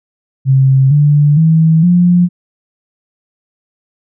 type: tone with pitch steps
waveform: sine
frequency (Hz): 133.8 / 146.76 / 160.96 / 176.55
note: C3 / D3 / E3 / F3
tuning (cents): +39 / -1 / -41 / +19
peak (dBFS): -5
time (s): 0.45-2.29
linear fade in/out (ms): 50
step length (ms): 460
effects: none